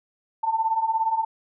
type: beating tone pair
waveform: sine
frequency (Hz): 880 / 897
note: A5 / A5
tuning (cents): 0 / +33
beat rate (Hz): 17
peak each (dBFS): -26 / -22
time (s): 0.43-1.25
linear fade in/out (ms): 10
effects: none